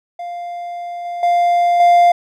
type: tone with level steps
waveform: triangle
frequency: 698.5 Hz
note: F5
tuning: in tune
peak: -22 / -20 / -9 / -5 dBFS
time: 0.19-2.12 s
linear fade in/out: 5 ms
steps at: 1.05 / 1.23 / 1.8 s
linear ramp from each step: 2 ms
effects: none

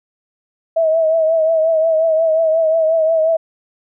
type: tone with vibrato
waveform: sine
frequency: 644 Hz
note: E5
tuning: 41 cents flat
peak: -11 dBFS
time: 0.76-3.37 s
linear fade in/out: 10 ms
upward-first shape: triangle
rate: 5.6 Hz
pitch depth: 55 cents each way
effects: none

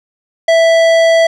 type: tone with tanh clipping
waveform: sine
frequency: 659.3 Hz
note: E5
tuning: in tune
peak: -8 dBFS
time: 0.48-1.27 s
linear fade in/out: 5 ms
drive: 16 dB
effects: none

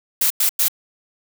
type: noise bursts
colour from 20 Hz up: blue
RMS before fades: -17 dBFS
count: 3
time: 0.21-0.683 s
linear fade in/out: 5 ms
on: 93 ms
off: 97 ms
effects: none

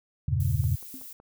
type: chord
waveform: sine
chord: E diminished seventh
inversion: none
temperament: equal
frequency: 82.41 / 98 / 116.54 / 138.59 Hz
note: E2 / G2 / Bb2 / Db3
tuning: 0 / 0 / 0 / 0 cents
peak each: -28 dBFS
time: 0.28-0.76 s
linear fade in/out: 5 ms
type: noise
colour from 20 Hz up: violet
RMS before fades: -43 dBFS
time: 0.4-1.13 s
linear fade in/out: 2 ms
type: click train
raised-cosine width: 1 ms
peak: -37 dBFS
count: 4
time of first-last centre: 0.64-1.201 s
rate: 5.35 Hz
type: tone with exponential decay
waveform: sine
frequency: 263.7 Hz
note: C4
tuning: 14 cents sharp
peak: -37 dBFS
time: 0.94-1.1 s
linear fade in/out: 0 ms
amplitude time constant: 33 ms
effects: none

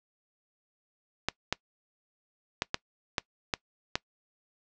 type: clicks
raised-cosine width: 0.2 ms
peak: -9 dBFS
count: 7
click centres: 1.286 / 1.526 / 2.621 / 2.744 / 3.182 / 3.538 / 3.955 s
effects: noise-tail reverb RT60 0.1 s tail -23 dB re dry + low-pass 7000 Hz 12 dB/octave

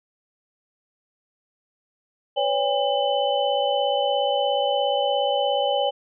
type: tone cluster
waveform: sine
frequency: 508 / 565 / 807 / 3019 Hz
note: B4 / C#5 / G#5 / F#7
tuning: +49 / +33 / -50 / +34 cents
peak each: -27 / -23 / -24 / -28 dBFS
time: 2.36-5.91 s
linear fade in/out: 20 ms
effects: none

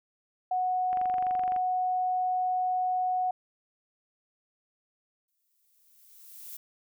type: tone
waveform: sine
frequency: 736 Hz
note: F#5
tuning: 9 cents flat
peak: -25 dBFS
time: 0.51-3.31 s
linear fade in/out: 5 ms
type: click train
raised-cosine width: 0.5 ms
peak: -27 dBFS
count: 16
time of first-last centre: 0.93-1.563 s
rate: 23.7 Hz
type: noise with exponential growth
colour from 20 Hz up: violet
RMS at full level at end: -41 dBFS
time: 5.28-6.57 s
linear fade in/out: 5 ms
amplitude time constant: 280 ms
effects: none

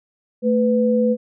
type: tone pair together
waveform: sine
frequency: 221.9 / 498.1 Hz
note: A3 / B4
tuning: +15 / +15 cents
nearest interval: octave + major second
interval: 1400 cents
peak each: -17 dBFS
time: 0.42-1.17 s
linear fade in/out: 50 ms
effects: none

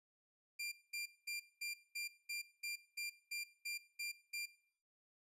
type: tone bursts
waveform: sawtooth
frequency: 2383 Hz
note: D7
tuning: 25 cents sharp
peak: -38 dBFS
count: 12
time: 0.59-4.46 s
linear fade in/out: 10 ms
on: 130 ms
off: 210 ms
effects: noise-tail reverb RT60 0.6 s tail -19 dB re dry + resampled to 32000 Hz

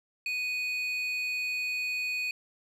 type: tone pair together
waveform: triangle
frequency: 2489 / 4404 Hz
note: D#7 / C#8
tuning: 0 / -12 cents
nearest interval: minor seventh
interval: 988 cents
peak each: -28 / -39 dBFS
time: 0.26-2.31 s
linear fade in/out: 2 ms
effects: none

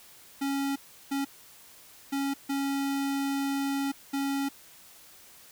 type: tone bursts at uneven times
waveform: square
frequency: 276.6 Hz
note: C#4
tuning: 4 cents flat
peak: -28 dBFS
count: 5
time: 0.41-0.76 / 1.11-1.25 / 2.12-2.34 / 2.49-3.92 / 4.13-4.49 s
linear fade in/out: 10 ms
effects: white hiss -53 dBFS RMS until 5.51 s

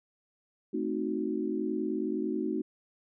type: chord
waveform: sine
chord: A diminished seventh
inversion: none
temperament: equal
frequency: 220 / 261.6 / 311.1 / 370 Hz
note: A3 / C4 / Eb4 / Gb4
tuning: 0 / 0 / 0 / 0 cents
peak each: -35 / -36 / -33 / -34 dBFS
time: 0.73-2.62 s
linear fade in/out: 10 ms
effects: none

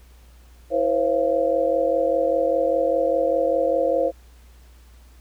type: tone cluster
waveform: sine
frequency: 328 / 494 / 539 / 684 Hz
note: E4 / B4 / C#5 / F5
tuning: -9 / 0 / -49 / -36 cents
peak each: -28 / -23 / -20 / -26 dBFS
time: 0.7-4.12 s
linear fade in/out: 50 ms
effects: added 60 Hz sine -46 dBFS peak until 5.2 s + pink hiss -57 dBFS RMS until 5.2 s

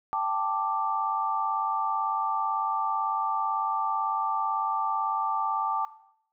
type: chord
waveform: sine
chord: G suspended second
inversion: none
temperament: just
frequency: 784 / 882 / 1176 Hz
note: G5 / A5 / D6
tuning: 0 / +4 / +2 cents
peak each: -32 / -29 / -29 dBFS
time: 0.13-5.85 s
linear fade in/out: 0 ms
effects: noise-tail reverb RT60 0.7 s tail -17 dB re dry

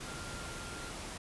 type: tone in noise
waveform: sine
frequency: 1391 Hz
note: F6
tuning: 7 cents flat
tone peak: -48 dBFS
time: 0.06-0.91 s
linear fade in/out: 10 ms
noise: pink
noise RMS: -43 dBFS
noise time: 0-1.18 s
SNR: -8 dB
effects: resampled to 24000 Hz

